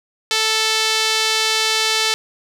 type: tone with band-pass filter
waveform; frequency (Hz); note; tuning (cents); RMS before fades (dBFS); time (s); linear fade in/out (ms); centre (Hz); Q
sawtooth; 440; A4; 0; -18; 0.31-2.14; 0; 4200; 1.3
effects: none